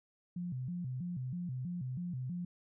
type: tone with vibrato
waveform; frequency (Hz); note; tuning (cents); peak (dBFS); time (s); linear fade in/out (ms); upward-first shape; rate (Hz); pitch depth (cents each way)
sine; 150.2; D3; +39; -36; 0.36-2.45; 5; square; 3.1; 280
effects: none